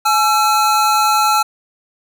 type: tone pair together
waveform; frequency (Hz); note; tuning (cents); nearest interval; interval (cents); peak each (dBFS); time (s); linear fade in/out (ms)
square; 848.3 / 1345; G#5 / E6; +36 / +34; minor sixth; 798; -15; 0.05-1.43; 10
effects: none